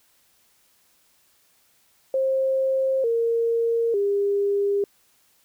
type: tone with pitch steps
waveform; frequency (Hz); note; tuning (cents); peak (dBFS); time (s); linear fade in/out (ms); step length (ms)
sine; 531 / 462.3 / 402.4; C5 / A#4 / G4; +25 / -14 / +45; -19; 2.14-4.84; 2; 900
effects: white hiss -62 dBFS RMS until 5.44 s